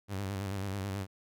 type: tone with vibrato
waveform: sawtooth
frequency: 98 Hz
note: G2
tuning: in tune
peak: -30 dBFS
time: 0.08-1.07 s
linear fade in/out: 50 ms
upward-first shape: square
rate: 9.2 Hz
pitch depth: 53 cents each way
effects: none

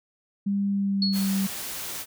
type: tone with pitch glide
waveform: sine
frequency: 199.7 to 194.46 Hz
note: G3 to G3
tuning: +32 to -14 cents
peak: -22 dBFS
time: 0.46-1.47 s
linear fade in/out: 10 ms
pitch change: -46 cents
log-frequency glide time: 0.68-1.26 s
type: tone with exponential decay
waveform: sine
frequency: 4346 Hz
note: C#8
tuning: 35 cents flat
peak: -21 dBFS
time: 1.02-1.46 s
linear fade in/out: 2 ms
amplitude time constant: 94 ms
type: noise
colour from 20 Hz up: white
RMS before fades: -34 dBFS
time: 1.12-2.06 s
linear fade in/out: 50 ms
effects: none

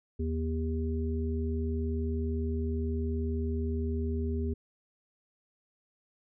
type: harmonic tone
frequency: 79.8 Hz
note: D#2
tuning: 44 cents sharp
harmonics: 1 / 3 / 5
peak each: -30 / -35 / -37 dBFS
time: 0.19-4.54 s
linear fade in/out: 10 ms
effects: none

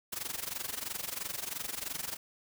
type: noise with amplitude modulation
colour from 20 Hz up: white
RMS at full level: -35 dBFS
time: 0.12-2.17 s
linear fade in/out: 10 ms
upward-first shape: sine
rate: 23 Hz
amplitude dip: 85%
effects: none

